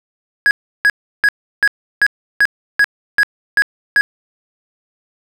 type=tone bursts; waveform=triangle; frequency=1661.2 Hz; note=G#6; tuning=in tune; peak=-6 dBFS; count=10; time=0.46-4.01 s; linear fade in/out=0 ms; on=49 ms; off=340 ms; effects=none